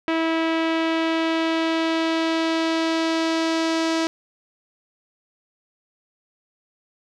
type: tone with low-pass filter sweep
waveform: sawtooth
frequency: 325.6 Hz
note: E4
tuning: 21 cents flat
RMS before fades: -22 dBFS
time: 0.08-4.07 s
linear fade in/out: 0 ms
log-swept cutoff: 2700 to 5500 Hz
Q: 1.4
effects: none